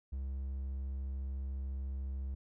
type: tone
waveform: triangle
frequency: 67 Hz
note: C2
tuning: 42 cents sharp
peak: -34 dBFS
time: 0.12-2.35 s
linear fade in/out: 10 ms
effects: none